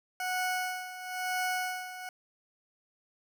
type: tone with tremolo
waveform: 20% pulse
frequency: 736 Hz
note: F#5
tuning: 9 cents flat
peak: -24 dBFS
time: 0.2-2.09 s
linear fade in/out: 2 ms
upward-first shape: sine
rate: 1 Hz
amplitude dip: 75%
effects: none